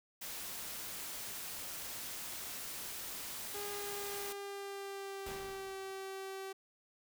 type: noise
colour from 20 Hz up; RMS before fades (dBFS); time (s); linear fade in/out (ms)
white; -44; 0.21-4.33; 10
type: tone with pitch glide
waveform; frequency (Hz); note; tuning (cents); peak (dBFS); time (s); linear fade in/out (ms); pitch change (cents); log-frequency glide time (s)
sawtooth; 408.5 to 385.6; G#4 to G4; -29 to -28; -38; 3.54-6.53; 10; -99; 3.65-5.77
type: noise with exponential decay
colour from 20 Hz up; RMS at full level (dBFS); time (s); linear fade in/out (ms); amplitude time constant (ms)
pink; -45; 5.26-6.23; 5; 210
effects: none